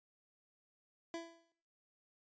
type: tone with exponential decay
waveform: 25% pulse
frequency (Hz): 333.8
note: E4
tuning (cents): +22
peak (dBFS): -35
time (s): 1.14-1.52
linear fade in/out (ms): 1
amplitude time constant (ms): 81
effects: noise-tail reverb RT60 0.7 s tail -22 dB re dry + resampled to 16000 Hz